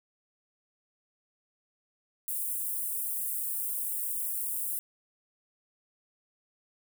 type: high-pass noise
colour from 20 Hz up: white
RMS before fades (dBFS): -33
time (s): 2.28-4.79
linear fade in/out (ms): 0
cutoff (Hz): 8700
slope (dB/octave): 48
effects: none